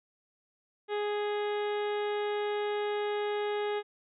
harmonic tone, 415.3 Hz, G#4, in tune, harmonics 1 / 2 / 3 / 4 / 5 / 6 / 7 / 8 / 9, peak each -30 / -37 / -44 / -44 / -45 / -51 / -50 / -49 / -51 dBFS, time 0.88-3.83 s, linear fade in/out 50 ms, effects none

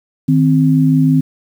sine tone pair together, 155.61 / 261.7 Hz, D#3 / C4, +1 / 0 cents, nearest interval major sixth, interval 899 cents, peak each -11 dBFS, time 0.28-1.21 s, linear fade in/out 10 ms, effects 7-bit

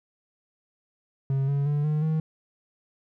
triangle tone with pitch steps, 135.7 / 140.89 / 146.28 / 151.88 / 157.69 Hz, C#3 / C#3 / D3 / D#3 / D#3, -36 / +28 / -7 / -41 / +24 cents, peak -20 dBFS, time 1.3-2.2 s, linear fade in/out 2 ms, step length 180 ms, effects none

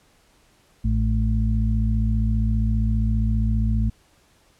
harmonic tone, 55 Hz, A1, in tune, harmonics 1 / 2 / 4, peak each -20 / -23 / -26 dBFS, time 0.84-3.9 s, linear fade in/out 10 ms, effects pink hiss -59 dBFS RMS until 4.59 s + low-pass 11000 Hz 12 dB/octave

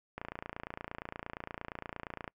click train, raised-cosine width 0.5 ms, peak -24 dBFS, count 61, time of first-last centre 0.18-2.278 s, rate 28.6 Hz, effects noise-tail reverb RT60 0.1 s tail -26 dB re dry

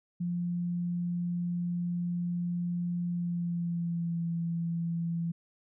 sine tone with pitch glide, 174.61 to 168.27 Hz, F3 to E3, 0 to +36 cents, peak -29 dBFS, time 0.2-5.32 s, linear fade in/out 10 ms, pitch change -64 cents, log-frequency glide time 3.08-4.24 s, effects none

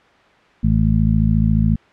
harmonic tone, 54.2 Hz, A1, 25 cents flat, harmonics 1 / 2 / 3 / 4, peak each -18 / -18 / -18 / -18 dBFS, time 0.63-1.76 s, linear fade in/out 10 ms, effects white hiss -50 dBFS RMS until 1.92 s + low-pass 2000 Hz 12 dB/octave

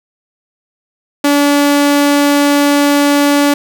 sawtooth tone, 287.2 Hz, D4, 39 cents flat, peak -4 dBFS, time 1.24-3.54 s, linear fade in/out 5 ms, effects 7-bit

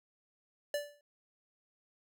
square tone with exponential decay, 583 Hz, D5, 13 cents flat, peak -30 dBFS, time 0.74-1.01 s, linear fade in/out 2 ms, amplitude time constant 57 ms, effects none

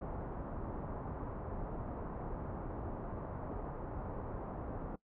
pink low-pass noise, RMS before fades -42 dBFS, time 0.01-4.96 s, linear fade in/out 10 ms, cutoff 1100 Hz, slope 24 dB/octave, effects noise-tail reverb RT60 0.1 s tail -21 dB re dry

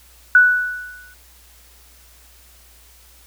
sine tone with exponential decay, 1480 Hz, F#6, in tune, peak -5 dBFS, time 0.35-1.14 s, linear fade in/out 2 ms, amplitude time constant 170 ms, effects added 60 Hz sine -50 dBFS peak until 3.26 s + white hiss -50 dBFS RMS until 3.26 s

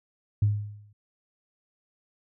sine tone with exponential decay, 103.9 Hz, G#2, 1 cent sharp, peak -16 dBFS, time 0.42-0.93 s, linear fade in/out 5 ms, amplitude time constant 110 ms, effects tanh soft clip ceiling -13 dBFS

